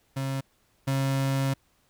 35% pulse tone pair in turn, 135 / 135.59 Hz, C#3 / C#3, -45 / -38 cents, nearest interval unison, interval 7 cents, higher second, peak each -26 / -22 dBFS, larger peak second, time 0.16-0.41 / 0.87-1.54 s, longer second, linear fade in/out 10 ms, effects pink hiss -67 dBFS RMS until 1.89 s

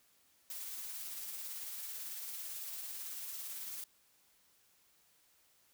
blue noise with tremolo, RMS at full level -43 dBFS, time 0.5-3.84 s, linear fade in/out 2 ms, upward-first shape sine, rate 18 Hz, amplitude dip 25%, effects white hiss -70 dBFS RMS until 5.73 s

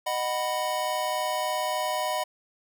square chord, B major, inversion first, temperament just, 617.4 / 740.8 / 987.8 Hz, D#5 / F#5 / B5, -14 / +2 / 0 cents, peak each -31 / -32 / -31 dBFS, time 0.06-2.24 s, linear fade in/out 10 ms, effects none

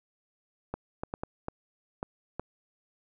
clicks, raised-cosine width 1 ms, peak -19 dBFS, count 7, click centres 0.74 / 1.035 / 1.139 / 1.235 / 1.484 / 2.029 / 2.396 s, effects none

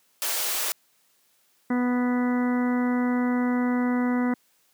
white high-pass noise, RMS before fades -27 dBFS, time 0.22-0.72 s, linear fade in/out 0 ms, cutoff 380 Hz, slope 24 dB/octave
harmonic tone, 246.9 Hz, B3, in tune, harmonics 1 / 2 / 3 / 4 / 5 / 6 / 7 / 8, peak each -21 / -33 / -36 / -36 / -39 / -39 / -44 / -38 dBFS, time 1.7-4.34 s, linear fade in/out 5 ms
effects white hiss -65 dBFS RMS until 4.73 s + high-pass 150 Hz 12 dB/octave

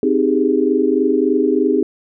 sine chord, Ab major seventh, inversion first, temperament equal, 261.6 / 311.1 / 392 / 415.3 Hz, C4 / Eb4 / G4 / Ab4, 0 / 0 / 0 / 0 cents, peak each -18 dBFS, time 0.03-1.83 s, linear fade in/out 2 ms, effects none

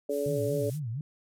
harmonic tone, 143.2 Hz, D3, 43 cents flat, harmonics 2 / 3 / 4, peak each -36 / -30 / -31 dBFS, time 0.09-0.7 s, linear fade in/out 5 ms
violet noise, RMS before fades -41 dBFS, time 0.09-0.8 s, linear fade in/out 50 ms
sine tone with vibrato, 130.81 Hz, C3, in tune, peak -31 dBFS, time 0.26-1.01 s, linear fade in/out 2 ms, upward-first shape sine, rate 4.3 Hz, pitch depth 290 cents each way
effects low-pass 11000 Hz 12 dB/octave

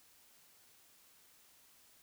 silence, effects white hiss -65 dBFS RMS until 2.02 s

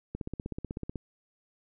click train, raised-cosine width 3 ms, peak -22 dBFS, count 14, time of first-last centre 0.15-0.957 s, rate 16.1 Hz, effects none

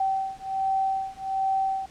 sine beating tone pair, 771 / 772.3 Hz, G5 / G5, -29 / -26 cents, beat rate 1.3 Hz, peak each -27 dBFS, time 0-1.86 s, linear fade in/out 5 ms, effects pink hiss -52 dBFS RMS until 1.9 s + low-pass 8000 Hz 12 dB/octave

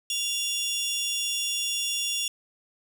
20% pulse tone pair together, 2794 / 3431 Hz, F7 / A7, 0 / -44 cents, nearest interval major third, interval 356 cents, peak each -24 dBFS, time 0.1-2.28 s, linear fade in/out 2 ms, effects none

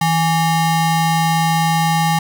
square ring-modulated tone, 495.6 Hz, B4, 6 cents sharp, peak -11 dBFS, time 0.01-2.19 s, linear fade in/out 5 ms, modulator 333 Hz, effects none

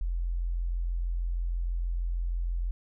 sine tone, 43.15 Hz, F1, 20 cents flat, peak -27 dBFS, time 0.01-2.71 s, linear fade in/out 0 ms, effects none

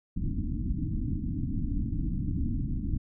pink low-pass noise, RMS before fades -30 dBFS, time 0.16-2.98 s, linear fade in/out 10 ms, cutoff 310 Hz, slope 96 dB/octave, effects none

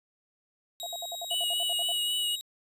sawtooth tone, 3805 Hz, A#7, 35 cents sharp, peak -33 dBFS, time 0.8-2.41 s, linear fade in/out 0 ms
sine tone bursts, 690 Hz, F5, 21 cents flat, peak -35 dBFS, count 12, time 0.83-1.92 s, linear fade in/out 2 ms, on 34 ms, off 62 ms
square tone with vibrato, 2919 Hz, F#7, 24 cents flat, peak -28 dBFS, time 1.3-2.36 s, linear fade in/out 10 ms, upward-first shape triangle, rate 3.8 Hz, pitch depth 28 cents each way
effects resampled to 32000 Hz

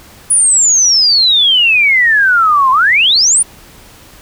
sine exponential two-way sweep, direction down then up, 9956 to 1016 to 9956 Hz, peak -6 dBFS, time 0.3-3.43 s, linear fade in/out 10 ms, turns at 2.71 s, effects pink hiss -39 dBFS RMS until 4.21 s

